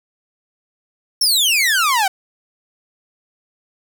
sawtooth exponential sweep, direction down, 5588 to 738 Hz, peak -10 dBFS, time 1.21-2.08 s, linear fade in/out 5 ms, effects none

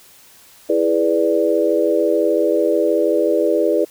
sine chord, E dominant seventh, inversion none, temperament equal, 329.6 / 415.3 / 493.9 / 587.3 Hz, E4 / G#4 / B4 / D5, 0 / 0 / 0 / 0 cents, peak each -19 dBFS, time 0.69-3.85 s, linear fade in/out 10 ms, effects white hiss -47 dBFS RMS until 3.9 s

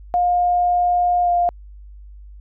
sine tone with pitch glide, 710 to 701.4 Hz, F5 to F5, +28 to +7 cents, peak -14 dBFS, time 0.14-1.49 s, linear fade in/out 0 ms, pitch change -21 cents, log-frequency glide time 1.23-1.29 s, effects added 50 Hz sine -37 dBFS peak until 2.4 s

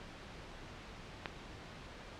click, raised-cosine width 0.3 ms, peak -20 dBFS, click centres 1.258 s, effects pink hiss -50 dBFS RMS until 2.19 s + low-pass 4000 Hz 12 dB/octave

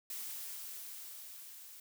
blue noise with level ramp, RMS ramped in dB -42 to -53 dBFS, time 0.1-1.8 s, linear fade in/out 2 ms, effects none

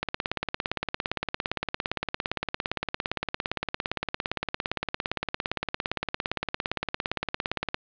click train, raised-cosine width 0.3 ms, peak -11 dBFS, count 136, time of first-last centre 0.03-7.744 s, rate 17.5 Hz, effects resampled to 11025 Hz + 8-bit

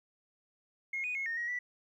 sine tone with pitch steps, 2153 / 2475 / 2170 / 1840 / 1894 / 1963 Hz, C7 / D#7 / C#7 / A#6 / A#6 / B6, +49 / -10 / -37 / -23 / +27 / -11 cents, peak -32 dBFS, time 0.93-1.59 s, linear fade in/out 5 ms, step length 110 ms, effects tanh soft clip ceiling -28 dBFS + 12-bit

